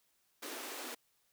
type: high-pass noise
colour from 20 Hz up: pink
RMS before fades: -44 dBFS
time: 0.42-0.95 s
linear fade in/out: 10 ms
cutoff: 250 Hz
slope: 96 dB/octave
effects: white hiss -75 dBFS RMS until 1.32 s